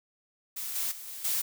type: noise with level steps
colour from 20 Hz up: blue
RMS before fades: -36 / -31 / -43 / -41 / -29 dBFS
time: 0.56-1.42 s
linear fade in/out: 10 ms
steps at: 0.75 / 0.91 / 1.07 / 1.24 s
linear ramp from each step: 10 ms
effects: none